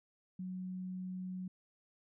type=tone; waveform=sine; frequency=184.5 Hz; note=F#3; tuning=5 cents flat; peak=-39 dBFS; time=0.39-1.48 s; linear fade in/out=5 ms; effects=none

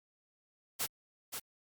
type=noise with echo; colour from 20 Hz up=white; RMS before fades=-34 dBFS; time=0.79-0.87 s; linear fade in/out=20 ms; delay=530 ms; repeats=1; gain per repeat=-6 dB; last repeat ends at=1.4 s; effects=Opus 48 kbps

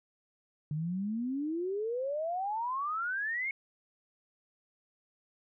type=exponential sweep; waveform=sine; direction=up; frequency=146.2 to 2211 Hz; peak=-31 dBFS; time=0.71-3.51 s; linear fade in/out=2 ms; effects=none

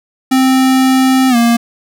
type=tone with pitch glide; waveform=square; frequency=261.6 to 234.4 Hz; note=C4 to A#3; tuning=0 to +10 cents; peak=-8 dBFS; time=0.31-1.57 s; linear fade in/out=10 ms; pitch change=-190 cents; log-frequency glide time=1.29-1.36 s; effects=none

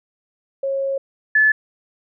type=tone pair in turn; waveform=sine; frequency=545 / 1730.3 Hz; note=C#5 / A6; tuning=-29 / -29 cents; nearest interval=octave + minor sixth; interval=2000 cents; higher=second; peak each=-19 / -11 dBFS; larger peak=second; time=0.63-0.98 / 1.35-1.52 s; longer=first; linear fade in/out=5 ms; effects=none

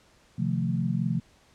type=chord; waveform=sine; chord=F dominant seventh; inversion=second; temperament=equal; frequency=130.81 / 155.56 / 174.61 / 220 Hz; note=C3 / Eb3 / F3 / A3; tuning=0 / 0 / 0 / 0 cents; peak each=-29 / -33 / -28 / -31 dBFS; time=0.38-1.2 s; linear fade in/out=10 ms; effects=pink hiss -60 dBFS RMS until 1.54 s + low-pass 8000 Hz 12 dB/octave

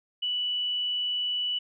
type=tone; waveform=sine; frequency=2960 Hz; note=F#7; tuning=in tune; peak=-26 dBFS; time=0.22-1.59 s; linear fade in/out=10 ms; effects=none

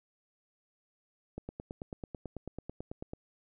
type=click train; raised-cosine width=2 ms; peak=-26 dBFS; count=17; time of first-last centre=1.38-3.134 s; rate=9.12 Hz; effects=none

